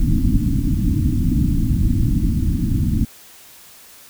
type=low-pass noise; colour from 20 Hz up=pink; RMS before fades=-17 dBFS; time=0-3.05 s; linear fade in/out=2 ms; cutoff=310 Hz; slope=96 dB/octave; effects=white hiss -44 dBFS RMS until 4.09 s